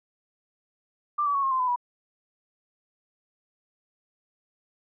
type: tone with pitch steps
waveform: sine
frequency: 1184 / 1146.3 / 1109.8 / 1074.5 / 1040.3 / 1007.2 / 975.1 Hz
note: D6 / D6 / C#6 / C6 / C6 / B5 / B5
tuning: +14 / -42 / +2 / +46 / -10 / +34 / -22 cents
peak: -22 dBFS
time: 1.18-1.761 s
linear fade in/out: 10 ms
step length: 83 ms
effects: none